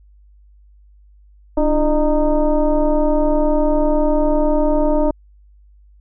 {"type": "tone with frequency modulation", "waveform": "sine", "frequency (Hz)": 294, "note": "D4", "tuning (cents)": 2, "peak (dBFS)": -12, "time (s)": [1.57, 5.11], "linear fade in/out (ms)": 5, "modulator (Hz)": 314, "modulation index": 1.5, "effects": ["added 50 Hz sine -45 dBFS peak until 6 s"]}